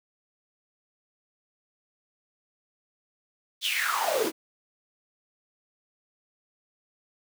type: noise with high-pass filter sweep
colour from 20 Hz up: pink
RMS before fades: -27 dBFS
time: 3.61-4.32 s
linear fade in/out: 50 ms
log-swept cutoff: 3700 to 300 Hz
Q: 7.8
effects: none